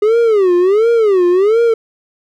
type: tone with vibrato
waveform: triangle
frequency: 406.2 Hz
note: G#4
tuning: 38 cents flat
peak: -6 dBFS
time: 0.02-1.74 s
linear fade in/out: 5 ms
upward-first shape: sine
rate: 1.4 Hz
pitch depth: 250 cents each way
effects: none